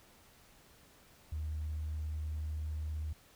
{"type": "tone", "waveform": "sine", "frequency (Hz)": 77, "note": "D#2", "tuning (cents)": -17, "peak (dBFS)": -34, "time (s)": [1.32, 3.13], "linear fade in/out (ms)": 5, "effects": ["tanh soft clip ceiling -31 dBFS", "pink hiss -62 dBFS RMS until 3.35 s"]}